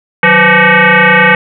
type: tone with frequency modulation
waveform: sine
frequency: 185 Hz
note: F#3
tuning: in tune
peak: -3 dBFS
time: 0.23-1.35 s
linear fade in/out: 2 ms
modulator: 341 Hz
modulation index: 6.6
effects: none